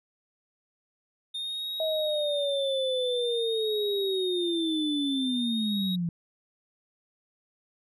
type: tone with vibrato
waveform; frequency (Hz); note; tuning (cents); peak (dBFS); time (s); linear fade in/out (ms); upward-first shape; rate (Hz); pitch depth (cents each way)
triangle; 3648; A#7; -38; -30; 1.34-5.96; 10; sine; 0.49; 68
type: linear sweep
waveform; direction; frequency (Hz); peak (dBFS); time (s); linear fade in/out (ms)
sine; down; 640 to 165.9; -26; 1.8-6.09; 2
effects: none